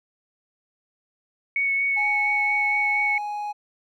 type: tone with vibrato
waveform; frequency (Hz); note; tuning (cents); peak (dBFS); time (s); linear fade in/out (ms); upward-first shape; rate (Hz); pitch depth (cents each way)
sine; 2217; C#7; 0; -20; 1.56-3.18; 2; sine; 4.3; 12
type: tone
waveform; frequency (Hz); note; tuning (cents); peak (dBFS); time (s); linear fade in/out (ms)
triangle; 832; G#5; +3; -25; 1.96-3.53; 20
effects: none